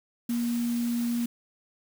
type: tone in noise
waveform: sine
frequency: 237.2 Hz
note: A#3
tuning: 30 cents sharp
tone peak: -25 dBFS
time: 0.29-1.26 s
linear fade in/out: 5 ms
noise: white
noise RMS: -42 dBFS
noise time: 0.29-1.26 s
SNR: +14 dB
effects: none